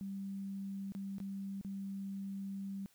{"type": "tone with dropouts", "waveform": "sine", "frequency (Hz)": 196, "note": "G3", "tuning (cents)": 0, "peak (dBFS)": -39, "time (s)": [0.01, 2.86], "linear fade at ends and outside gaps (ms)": 0, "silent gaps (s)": [[0.921, 0.95], [1.183, 1.202], [1.612, 1.648]], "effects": ["white hiss -69 dBFS RMS until 2.94 s"]}